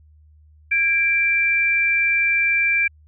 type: tone pair together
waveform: sine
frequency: 1637.7 / 2349 Hz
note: G#6 / D7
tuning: -25 / 0 cents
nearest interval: tritone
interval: 625 cents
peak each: -24 / -16 dBFS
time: 0.71-2.88 s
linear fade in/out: 10 ms
effects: added 76 Hz sine -48 dBFS peak until 3.07 s